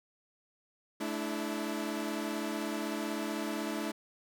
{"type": "chord", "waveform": "sawtooth", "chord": "A suspended fourth", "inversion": "none", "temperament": "equal with one note detuned", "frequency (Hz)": [216.2, 293.7, 329.6], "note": ["A3", "D4", "E4"], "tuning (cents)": [-30, 0, 0], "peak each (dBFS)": -34, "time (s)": [1, 3.92], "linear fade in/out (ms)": 10, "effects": []}